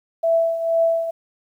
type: tone with tremolo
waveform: sine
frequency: 662 Hz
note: E5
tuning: 7 cents sharp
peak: -13 dBFS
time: 0.23-1.11 s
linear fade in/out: 10 ms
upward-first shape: triangle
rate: 2.1 Hz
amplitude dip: 70%
effects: 9-bit